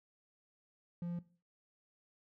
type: tone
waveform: triangle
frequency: 173.2 Hz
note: F3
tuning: 14 cents flat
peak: -35 dBFS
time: 1.02-1.19 s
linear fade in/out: 2 ms
effects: noise-tail reverb RT60 0.4 s tail -18 dB re dry